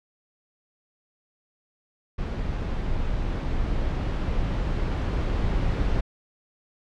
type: noise with level ramp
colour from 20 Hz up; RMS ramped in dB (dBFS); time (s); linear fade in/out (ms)
brown; -28 to -23; 2.18-6.01; 10
effects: low-pass 4000 Hz 12 dB/octave